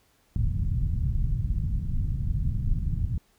pink low-pass noise, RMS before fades -26 dBFS, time 0.36-3.18 s, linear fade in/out 2 ms, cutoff 150 Hz, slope 24 dB/octave, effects pink hiss -65 dBFS RMS until 3.38 s

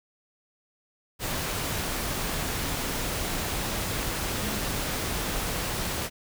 sine tone in noise, 207 Hz, G#3, 5 cents flat, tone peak -34 dBFS, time 4.39-4.62 s, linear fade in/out 50 ms, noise pink, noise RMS -30 dBFS, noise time 1.19-6.1 s, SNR -7 dB, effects none

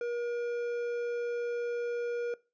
triangle tone with hard clipping, 477.2 Hz, A#4, 41 cents sharp, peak -33 dBFS, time 0.01-2.34 s, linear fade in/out 2 ms, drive 12 dB, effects noise-tail reverb RT60 0.3 s tail -21 dB re dry + resampled to 16000 Hz

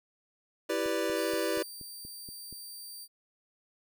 square chord, E minor seventh, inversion none, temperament equal, 329.6 / 392 / 493.9 / 587.3 Hz, E4 / G4 / B4 / D5, 0 / 0 / 0 / 0 cents, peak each -35 dBFS, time 0.69-1.63 s, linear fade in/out 10 ms
click train, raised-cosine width 3 ms, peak -36 dBFS, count 8, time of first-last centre 0.86-2.527 s, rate 4.2 Hz
15% pulse tone, 4670 Hz, D8, 11 cents flat, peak -36 dBFS, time 1.14-3.08 s, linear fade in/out 50 ms
effects none

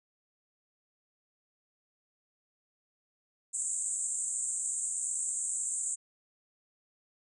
pink band-pass noise, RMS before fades -34 dBFS, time 3.53-5.96 s, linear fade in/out 20 ms, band 7200 to 8700 Hz, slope 96 dB/octave, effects none

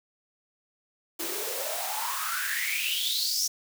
white noise with high-pass filter sweep, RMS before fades -30 dBFS, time 1.19-3.48 s, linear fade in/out 10 ms, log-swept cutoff 320 to 5900 Hz, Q 9.3, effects none

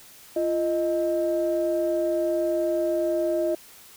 sine tone pair together, 343.5 / 622.3 Hz, F4 / D#5, -29 / 0 cents, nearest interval minor seventh, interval 1029 cents, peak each -24 / -23 dBFS, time 0.36-3.55 s, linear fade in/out 5 ms, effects tanh soft clip ceiling -15 dBFS + white hiss -49 dBFS RMS until 3.96 s

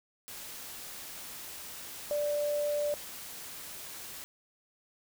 sine tone in noise, 587.3 Hz, D5, in tune, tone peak -28 dBFS, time 2.11-2.94 s, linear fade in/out 0 ms, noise white, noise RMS -44 dBFS, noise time 0.28-4.24 s, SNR +13 dB, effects none

